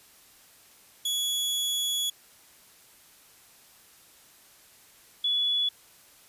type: tone pair in turn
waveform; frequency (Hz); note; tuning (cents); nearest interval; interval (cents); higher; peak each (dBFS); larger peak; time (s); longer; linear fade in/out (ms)
sawtooth / sine; 3375 / 3412; G#7 / G#7; +27 / +46; unison; 19; second; -23; neither; 1.05-2.1 / 5.24-5.69; first; 5
effects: white hiss -56 dBFS RMS until 6.28 s + resampled to 32000 Hz